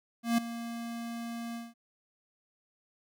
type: tone with ADSR envelope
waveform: square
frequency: 233.1 Hz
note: A#3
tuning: in tune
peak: -23 dBFS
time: 0.23-1.74 s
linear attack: 150 ms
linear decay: 6 ms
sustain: -14 dB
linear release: 190 ms
effects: none